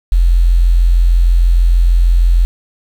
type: tone with quantisation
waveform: sine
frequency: 43.18 Hz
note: F1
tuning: 19 cents flat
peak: -6 dBFS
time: 0.12-2.45 s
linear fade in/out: 0 ms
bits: 6
effects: none